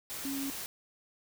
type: tone in noise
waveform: sine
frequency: 274.9 Hz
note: C#4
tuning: 14 cents flat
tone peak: -34 dBFS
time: 0.25-0.5 s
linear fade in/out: 0 ms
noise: white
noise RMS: -40 dBFS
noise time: 0.1-0.66 s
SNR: +3 dB
effects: none